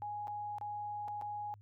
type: tone with dropouts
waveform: sine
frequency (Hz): 831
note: G#5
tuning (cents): +1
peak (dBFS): -38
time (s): 0.02-1.54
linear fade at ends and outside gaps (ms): 0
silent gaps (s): 0.272-0.28 / 0.584-0.612 / 1.079-1.083 / 1.213-1.221
effects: added 103 Hz sine -55 dBFS peak until 1.61 s